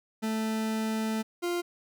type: tone pair in turn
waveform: 40% pulse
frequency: 220 / 349.2 Hz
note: A3 / F4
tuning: 0 / 0 cents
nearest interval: minor sixth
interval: 800 cents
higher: second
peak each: -27 dBFS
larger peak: neither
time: 0.22-1.23 / 1.42-1.62 s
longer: first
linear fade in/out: 20 ms
effects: none